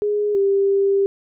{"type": "tone pair in turn", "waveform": "sine", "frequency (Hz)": [415.3, 395.1], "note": ["G#4", "G4"], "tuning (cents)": [0, 14], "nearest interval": "minor second", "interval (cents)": 86, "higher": "first", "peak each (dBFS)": [-17, -14], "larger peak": "second", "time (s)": [[0.02, 0.35], [0.35, 1.06]], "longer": "second", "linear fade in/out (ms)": 0, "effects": []}